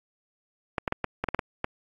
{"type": "clicks", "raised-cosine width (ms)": 0.5, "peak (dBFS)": -11, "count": 9, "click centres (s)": [0.782, 0.878, 0.924, 1.043, 1.24, 1.287, 1.346, 1.392, 1.644], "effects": ["AAC 32 kbps"]}